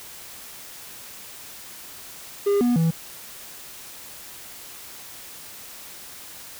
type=tone with pitch steps; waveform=triangle; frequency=403.9 / 242.6 / 164 Hz; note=G#4 / B3 / E3; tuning=-48 / -31 / -9 cents; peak=-15 dBFS; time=2.46-2.91 s; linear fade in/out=10 ms; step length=150 ms; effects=white hiss -41 dBFS RMS until 6.59 s